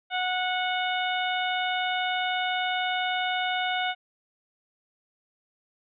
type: harmonic tone with a mistuned harmonic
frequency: 734 Hz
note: F#5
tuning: 14 cents flat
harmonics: 1 / 2 / 3 / 4 / 5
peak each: -28 / -31 / -33 / -34 / -35 dBFS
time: 0.1-3.95 s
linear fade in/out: 50 ms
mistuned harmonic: 5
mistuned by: -16 cents
effects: none